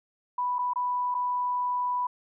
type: tone with dropouts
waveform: sine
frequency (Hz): 988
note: B5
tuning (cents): 0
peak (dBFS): -25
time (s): 0.38-2.07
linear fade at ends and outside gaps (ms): 5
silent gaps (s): 0.585-0.589 / 0.735-0.758 / 1.144-1.148
effects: none